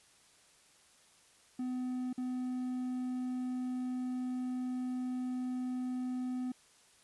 triangle tone with dropouts, 252.4 Hz, B3, 38 cents sharp, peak -32 dBFS, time 1.59-6.52 s, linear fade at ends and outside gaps 5 ms, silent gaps 2.13-2.178 s, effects white hiss -64 dBFS RMS until 7.03 s + resampled to 24000 Hz

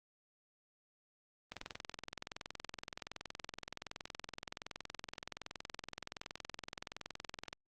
click train, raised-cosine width 0.2 ms, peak -25 dBFS, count 129, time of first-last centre 1.52-7.529 s, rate 21.3 Hz, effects Opus 24 kbps

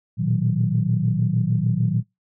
sine tone cluster, 114.7 / 121.3 / 157.4 / 184.8 Hz, A#2 / B2 / D#3 / F#3, -28 / -31 / +20 / -2 cents, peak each -23 dBFS, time 0.17-2.03 s, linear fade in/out 50 ms, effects noise-tail reverb RT60 0.2 s tail -24 dB re dry + tanh soft clip ceiling -7 dBFS

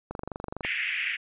click train, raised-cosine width 1 ms, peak -20 dBFS, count 14, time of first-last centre 0.11-0.649 s, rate 24.1 Hz
pink band-pass noise, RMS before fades -30 dBFS, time 0.63-1.17 s, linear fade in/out 20 ms, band 1800 to 2800 Hz, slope 48 dB/octave
effects resampled to 8000 Hz

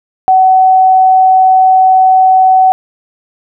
sine tone, 753 Hz, F#5, 30 cents sharp, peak -3 dBFS, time 0.28-2.72 s, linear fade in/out 0 ms, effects none

